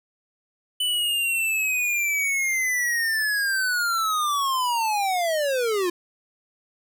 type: linear sweep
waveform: square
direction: down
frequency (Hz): 3000 to 340.7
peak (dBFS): -22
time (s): 0.8-5.9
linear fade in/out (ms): 5
effects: none